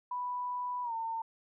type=tone with pitch glide; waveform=sine; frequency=987.8 to 905.8 Hz; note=B5 to A#5; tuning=0 to -50 cents; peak=-33 dBFS; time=0.11-1.22 s; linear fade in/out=5 ms; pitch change=-150 cents; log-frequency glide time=0.83-0.93 s; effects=none